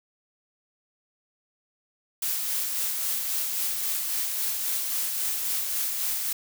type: noise with tremolo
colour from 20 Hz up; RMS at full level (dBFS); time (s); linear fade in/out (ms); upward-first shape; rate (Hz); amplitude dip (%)
blue; -27; 2.22-6.33; 5; sine; 3.7; 30
effects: none